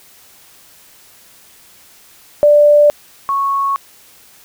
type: tone pair in turn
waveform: sine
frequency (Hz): 589 / 1104.8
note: D5 / C#6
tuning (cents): +5 / -6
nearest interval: major seventh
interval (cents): 1089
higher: second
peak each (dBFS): -5 / -13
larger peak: first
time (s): 2.43-2.9 / 3.29-3.76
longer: neither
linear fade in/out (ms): 0
effects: white hiss -45 dBFS RMS until 4.44 s